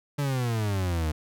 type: exponential sweep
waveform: 40% pulse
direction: down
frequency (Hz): 146.83 to 75.4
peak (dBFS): -24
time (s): 0.18-1.12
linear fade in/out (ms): 10
effects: none